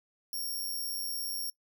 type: tone with amplitude modulation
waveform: 5% pulse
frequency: 5540 Hz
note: F8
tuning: 15 cents flat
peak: -26 dBFS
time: 0.33-1.5 s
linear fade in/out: 2 ms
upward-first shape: sine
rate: 97.1 Hz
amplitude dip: 40%
effects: noise-tail reverb RT60 0.1 s tail -22 dB re dry